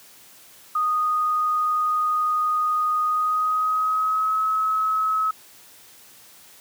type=tone with pitch glide; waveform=sine; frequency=1239 to 1284.9 Hz; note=D#6 to E6; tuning=-8 to -45 cents; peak=-19 dBFS; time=0.75-5.31 s; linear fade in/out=5 ms; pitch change=+63 cents; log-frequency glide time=3.03-4.4 s; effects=white hiss -49 dBFS RMS until 6.6 s + high-pass 80 Hz 12 dB/octave